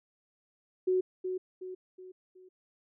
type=tone with echo; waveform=sine; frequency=370 Hz; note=F#4; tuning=in tune; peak=-24 dBFS; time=0.87-1.01 s; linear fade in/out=10 ms; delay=370 ms; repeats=4; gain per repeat=-7 dB; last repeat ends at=2.49 s; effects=none